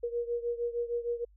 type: beating tone pair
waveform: sine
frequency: 472.9 / 479.4 Hz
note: A#4 / A#4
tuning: +25 / +48 cents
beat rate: 6.5 Hz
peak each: -32 / -35 dBFS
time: 0.03-1.25 s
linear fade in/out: 10 ms
effects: added 50 Hz sine -57 dBFS peak until 1.36 s